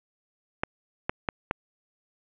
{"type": "clicks", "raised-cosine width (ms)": 0.5, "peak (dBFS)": -10, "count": 4, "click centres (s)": [0.635, 1.095, 1.288, 1.511], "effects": ["resampled to 8000 Hz", "8-bit"]}